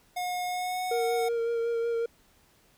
square tone with pitch glide, 721 to 736.1 Hz, F#5 to F#5, -45 to -9 cents, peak -30 dBFS, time 0.16-1.29 s, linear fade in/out 10 ms, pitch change +36 cents, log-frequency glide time 0.47-0.82 s
triangle tone with vibrato, 464.7 Hz, A#4, 5 cents flat, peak -24 dBFS, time 0.91-2.06 s, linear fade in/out 5 ms, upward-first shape sine, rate 5.4 Hz, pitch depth 18 cents each way
effects pink hiss -63 dBFS RMS until 2.77 s

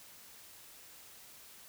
silence, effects white hiss -55 dBFS RMS until 1.68 s

